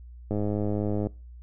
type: click train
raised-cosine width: 2 ms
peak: -16 dBFS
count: 80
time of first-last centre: 0.31-1.07 s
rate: 104 Hz
effects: noise-tail reverb RT60 0.3 s tail -23 dB re dry + added 60 Hz sine -42 dBFS peak until 1.42 s